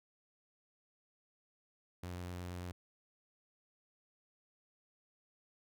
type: tone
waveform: sawtooth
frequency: 89.1 Hz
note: F2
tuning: 35 cents sharp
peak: -38 dBFS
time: 2.03-2.72 s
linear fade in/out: 5 ms
effects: none